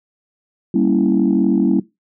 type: chord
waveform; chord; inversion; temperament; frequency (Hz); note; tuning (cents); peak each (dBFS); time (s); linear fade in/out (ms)
sine; G diminished seventh; none; equal; 196 / 233.1 / 277.2 / 329.6; G3 / Bb3 / Db4 / Fb4; 0 / 0 / 0 / 0; -17; 0.74-1.8; 5
effects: noise-tail reverb RT60 0.2 s tail -19 dB re dry + tanh soft clip ceiling -5 dBFS